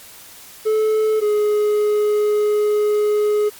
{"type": "tone pair in turn", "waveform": "triangle", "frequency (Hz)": [433.9, 419.8], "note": ["A4", "G#4"], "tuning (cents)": [-24, 19], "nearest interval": "minor second", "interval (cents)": 57, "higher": "first", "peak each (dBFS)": [-12, -12], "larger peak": "neither", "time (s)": [[0.65, 1.21], [1.21, 3.5]], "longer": "second", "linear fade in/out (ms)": 20, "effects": ["white hiss -41 dBFS RMS until 3.59 s", "MP3 96 kbps"]}